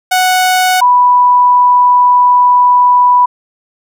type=tone pair in turn; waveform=sawtooth / sine; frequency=739 / 986.4 Hz; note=F#5 / B5; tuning=-2 / -2 cents; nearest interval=perfect fourth; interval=500 cents; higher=second; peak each=-4 dBFS; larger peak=neither; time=0.11-0.81 / 0.81-3.26 s; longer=second; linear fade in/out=10 ms; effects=none